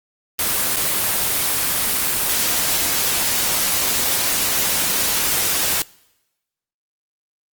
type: noise with dropouts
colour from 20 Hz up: white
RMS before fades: -19 dBFS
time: 0.39-5.82 s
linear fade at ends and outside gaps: 1 ms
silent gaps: 0.761-0.766 s
effects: noise-tail reverb RT60 1.0 s tail -25 dB re dry + Opus 24 kbps